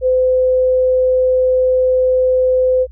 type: tone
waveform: sine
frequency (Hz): 511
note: C5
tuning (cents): -41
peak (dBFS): -10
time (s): 0.01-2.87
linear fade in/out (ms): 50
effects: added 60 Hz sine -34 dBFS peak until 2.91 s